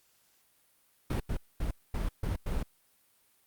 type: noise bursts at uneven times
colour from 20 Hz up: brown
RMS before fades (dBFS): -31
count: 6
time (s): 1.1-1.2 / 1.29-1.37 / 1.6-1.71 / 1.94-2.09 / 2.23-2.36 / 2.46-2.63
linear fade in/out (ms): 5
effects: white hiss -68 dBFS RMS until 3.46 s + Opus 48 kbps